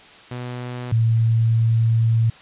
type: tone pair in turn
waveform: sawtooth / sine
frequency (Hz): 123.47 / 113.71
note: B2 / A#2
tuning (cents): 0 / -43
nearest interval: minor second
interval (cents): 143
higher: first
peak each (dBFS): -24 / -14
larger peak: second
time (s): 0.31-0.92 / 0.92-2.3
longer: second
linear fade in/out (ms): 5
effects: white hiss -45 dBFS RMS until 2.41 s + resampled to 8000 Hz